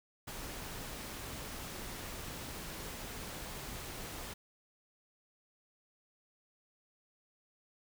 pink noise, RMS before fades -44 dBFS, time 0.27-4.34 s, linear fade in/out 10 ms, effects none

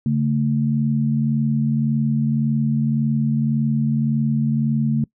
sine tone pair together, 141.3 / 223.1 Hz, C#3 / A3, +34 / +24 cents, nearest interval minor sixth, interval 790 cents, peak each -19 dBFS, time 0.06-5.04 s, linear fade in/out 2 ms, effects noise-tail reverb RT60 0.1 s tail -24 dB re dry

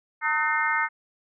harmonic tone with a mistuned harmonic, 302.8 Hz, D#4, 47 cents flat, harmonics 3 / 4 / 5 / 6 / 7, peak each -28 / -28 / -28 / -28 / -28 dBFS, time 0.21-0.89 s, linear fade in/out 50 ms, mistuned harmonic 4, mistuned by +82 cents, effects none

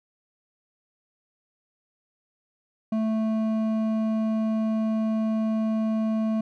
triangle tone with hard clipping, 220 Hz, A3, in tune, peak -24 dBFS, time 2.92-6.41 s, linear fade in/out 5 ms, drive 12 dB, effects none

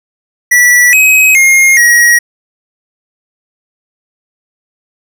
square tone with pitch steps, 1953 / 2539 / 2136 / 1901 Hz, B6 / D#7 / C7 / A#6, -20 / +34 / +35 / +33 cents, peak -4 dBFS, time 0.51-2.19 s, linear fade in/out 10 ms, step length 420 ms, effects none

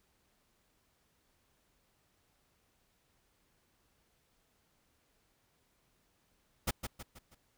pink noise with echo, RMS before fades -31 dBFS, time 6.67-6.71 s, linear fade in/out 10 ms, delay 160 ms, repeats 4, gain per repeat -7 dB, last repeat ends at 7.35 s, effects pink hiss -74 dBFS RMS until 7.57 s

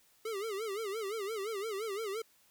square tone with vibrato, 419.2 Hz, G#4, 16 cents sharp, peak -36 dBFS, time 0.25-2.22 s, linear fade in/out 5 ms, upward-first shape sine, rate 5.8 Hz, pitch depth 150 cents each way, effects white hiss -67 dBFS RMS until 2.5 s

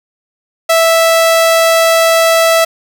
sawtooth tone, 658 Hz, E5, 3 cents flat, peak -3 dBFS, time 0.69-2.65 s, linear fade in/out 10 ms, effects none

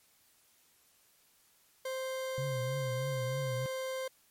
40% pulse tone, 523.3 Hz, C5, in tune, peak -34 dBFS, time 1.85-4.08 s, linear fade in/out 5 ms
sine tone with vibrato, 130.81 Hz, C3, in tune, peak -34 dBFS, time 2.38-3.66 s, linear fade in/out 0 ms, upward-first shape triangle, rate 3.2 Hz, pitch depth 140 cents each way
effects white hiss -67 dBFS RMS until 4.3 s + MP3 64 kbps

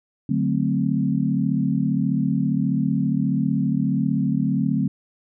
sine chord, D dominant seventh, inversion none, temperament equal, 146.83 / 185 / 220 / 261.6 Hz, D3 / F#3 / A3 / C4, 0 / 0 / 0 / 0 cents, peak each -24 dBFS, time 0.29-4.88 s, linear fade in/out 5 ms, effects none

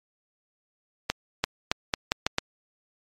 accelerating click train, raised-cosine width 0.2 ms, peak -5 dBFS, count 7, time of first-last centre 1.1-2.384 s, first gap 340 ms, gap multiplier 0.81, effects MP3 64 kbps

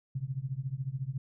sine tone with tremolo, 132.9 Hz, C3, 27 cents sharp, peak -28 dBFS, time 0.15-1.18 s, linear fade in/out 5 ms, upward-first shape triangle, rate 14 Hz, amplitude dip 100%, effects none

